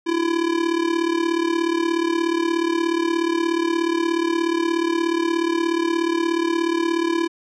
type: tone with amplitude modulation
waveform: square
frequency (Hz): 335.6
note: E4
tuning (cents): +31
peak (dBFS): -16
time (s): 0.06-7.28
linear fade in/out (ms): 20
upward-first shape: sine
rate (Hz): 36.8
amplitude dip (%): 75
effects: low-pass 5000 Hz 12 dB/octave